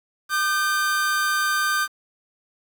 45% pulse tone pair together, 1206 / 1551 Hz, D6 / G6, +46 / -19 cents, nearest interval major third, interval 435 cents, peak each -24 / -22 dBFS, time 0.29-1.88 s, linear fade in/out 50 ms, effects 8-bit

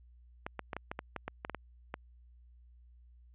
clicks, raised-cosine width 0.5 ms, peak -22 dBFS, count 12, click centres 0.465 / 0.593 / 0.732 / 0.766 / 0.915 / 0.991 / 1.163 / 1.28 / 1.449 / 1.497 / 1.547 / 1.941 s, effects added 60 Hz sine -56 dBFS peak until 3.34 s + resampled to 8000 Hz

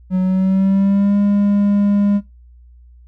triangle tone with pitch glide, 185 to 202.9 Hz, F#3 to G#3, 0 to -40 cents, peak -10 dBFS, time 0.1-2.21 s, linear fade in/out 50 ms, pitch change +160 cents, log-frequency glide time 0.2-1.17 s, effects noise-tail reverb RT60 0.2 s tail -17 dB re dry + added 60 Hz sine -41 dBFS peak until 3.07 s

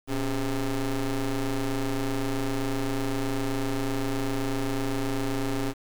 30% pulse ring-modulated tone, 131.1 Hz, C3, 4 cents sharp, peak -20 dBFS, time 0.07-5.74 s, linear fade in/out 50 ms, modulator 145 Hz, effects 8-bit

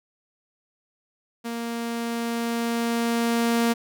sawtooth tone with level ramp, 233.1 Hz, A#3, in tune, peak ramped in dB -25 to -15 dBFS, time 1.44-3.74 s, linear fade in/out 20 ms, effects none

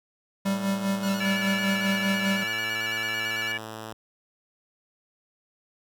5% pulse tone, 110 Hz, A2, in tune, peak -25 dBFS, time 0.45-3.93 s, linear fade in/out 5 ms
square tone with tremolo, 196 Hz, G3, in tune, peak -23 dBFS, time 0.45-2.44 s, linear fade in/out 10 ms, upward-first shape sine, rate 5 Hz, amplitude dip 60%
15% pulse tone with vibrato, 1396.9 Hz, F6, in tune, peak -29 dBFS, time 1.03-3.52 s, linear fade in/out 2 ms, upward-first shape square, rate 9 Hz, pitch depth 66 cents each way
harmonic tone, 576 Hz, D5, 34 cents flat, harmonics 3 / 4 / 5, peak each -30 / -32 / -34 dBFS, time 1.2-3.58 s, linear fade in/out 10 ms
effects none

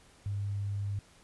sine tone, 100.7 Hz, G2, 47 cents sharp, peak -31 dBFS, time 0.26-0.99 s, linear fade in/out 0 ms, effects pink hiss -60 dBFS RMS until 1.23 s + resampled to 24000 Hz

